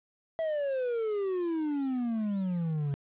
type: exponential sweep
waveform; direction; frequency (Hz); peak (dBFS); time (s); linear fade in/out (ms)
triangle; down; 659.3 to 138.59; -26; 0.39-2.94; 0
effects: resampled to 8000 Hz + 10-bit